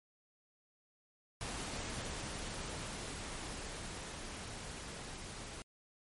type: noise with level ramp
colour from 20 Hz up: pink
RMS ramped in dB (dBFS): -41 to -47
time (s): 1.41-5.62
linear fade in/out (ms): 0
effects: MP3 48 kbps